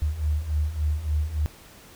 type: beating tone pair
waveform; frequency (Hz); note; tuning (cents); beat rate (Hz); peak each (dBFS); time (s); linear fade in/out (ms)
sine; 73.42 / 76.92; D2 / D#2; 0 / -19; 3.5; -28 / -24; 0.02-1.46; 0
effects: pink hiss -49 dBFS RMS until 1.95 s